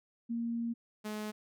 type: tone pair in turn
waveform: sine / sawtooth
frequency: 233.1 / 212.6 Hz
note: A#3 / G#3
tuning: 0 / +41 cents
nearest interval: major second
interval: 159 cents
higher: first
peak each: -32 / -33 dBFS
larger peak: first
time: 0.29-0.74 / 1.04-1.32 s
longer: first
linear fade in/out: 20 ms
effects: none